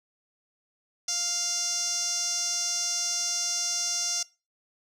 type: tone with band-pass filter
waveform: sawtooth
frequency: 698.5 Hz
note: F5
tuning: in tune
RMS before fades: -29 dBFS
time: 1.08-4.23 s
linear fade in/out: 5 ms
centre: 5900 Hz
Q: 8.2
effects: noise-tail reverb RT60 0.3 s tail -22 dB re dry